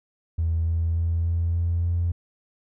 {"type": "tone with pitch steps", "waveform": "triangle", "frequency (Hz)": [81.9, 82.71, 83.52, 84.35, 85.18, 86.02], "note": ["E2", "E2", "E2", "E2", "F2", "F2"], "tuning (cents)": [-11, 6, 23, 40, -43, -26], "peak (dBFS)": -17, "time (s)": [0.38, 2.12], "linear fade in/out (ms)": 10, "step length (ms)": 290, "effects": ["tanh soft clip ceiling -18 dBFS"]}